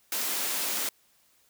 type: high-pass noise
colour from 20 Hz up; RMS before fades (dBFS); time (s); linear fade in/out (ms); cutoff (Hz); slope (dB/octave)
white; -30; 0.12-0.89; 2; 190; 48
effects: white hiss -65 dBFS RMS until 1.49 s